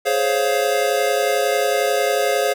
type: chord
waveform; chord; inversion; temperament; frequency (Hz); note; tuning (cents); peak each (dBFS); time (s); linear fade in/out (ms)
square; Db major seventh; second; equal with one note detuned; 419.9 / 523.3 / 554.4 / 698.5; Ab4 / C5 / Db5 / F5; +19 / 0 / 0 / 0; -23; 0.05-2.54; 20
effects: none